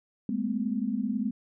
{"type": "tone cluster", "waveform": "sine", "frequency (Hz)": [203.7, 222.1, 254.1], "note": ["G#3", "A3", "B3"], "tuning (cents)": [-33, 16, 49], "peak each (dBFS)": -31, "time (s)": [0.29, 1.31], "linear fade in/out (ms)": 2, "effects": []}